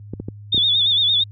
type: clicks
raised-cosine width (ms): 3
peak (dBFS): -14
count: 5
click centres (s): 0.136 / 0.2 / 0.285 / 0.546 / 0.578
type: tone with vibrato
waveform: sine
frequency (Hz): 3553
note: A7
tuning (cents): +16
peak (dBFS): -14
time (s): 0.52-1.24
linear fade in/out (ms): 10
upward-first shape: sine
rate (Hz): 8.8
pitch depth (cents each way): 84
effects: added 103 Hz sine -35 dBFS peak until 1.31 s + high-pass 60 Hz 12 dB/octave